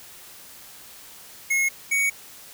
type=tone pair in turn; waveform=square; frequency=2168 / 2237 Hz; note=C#7 / C#7; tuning=-39 / +15 cents; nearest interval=minor second; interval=54 cents; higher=second; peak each=-20 / -20 dBFS; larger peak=neither; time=1.5-1.69 / 1.91-2.1 s; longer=neither; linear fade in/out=10 ms; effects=white hiss -45 dBFS RMS until 2.53 s